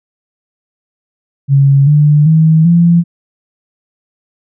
sine tone with pitch steps, 138.59 / 148.54 / 159.2 / 170.62 Hz, C#3 / D3 / D#3 / F3, 0 / +20 / +40 / -40 cents, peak -4 dBFS, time 1.48-3.04 s, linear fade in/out 50 ms, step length 390 ms, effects none

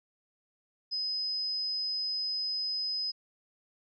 sine tone, 5040 Hz, D#8, 21 cents sharp, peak -30 dBFS, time 0.91-3.12 s, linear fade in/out 20 ms, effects none

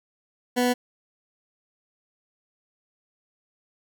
20% pulse tone, 246.9 Hz, B3, in tune, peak -15 dBFS, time 0.56-0.74 s, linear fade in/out 20 ms, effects none

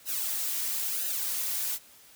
blue noise with flanger, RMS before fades -31 dBFS, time 0.05-1.79 s, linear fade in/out 50 ms, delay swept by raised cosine 0.88 to 3.88 ms, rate 1 Hz, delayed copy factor -0.9, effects white hiss -55 dBFS RMS until 2.15 s

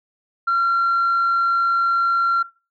sine tone, 1371 Hz, F6, 32 cents flat, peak -14 dBFS, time 0.47-2.43 s, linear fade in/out 10 ms, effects noise-tail reverb RT60 0.3 s tail -19 dB re dry + tanh soft clip ceiling -13 dBFS

